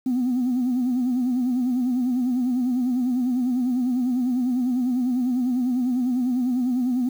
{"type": "tone with vibrato", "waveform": "sine", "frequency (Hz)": 250, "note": "B3", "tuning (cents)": 21, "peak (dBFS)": -18, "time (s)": [0.06, 7.09], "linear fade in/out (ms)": 5, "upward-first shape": "sine", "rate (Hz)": 10, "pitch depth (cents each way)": 72, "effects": ["tanh soft clip ceiling -17 dBFS", "8-bit"]}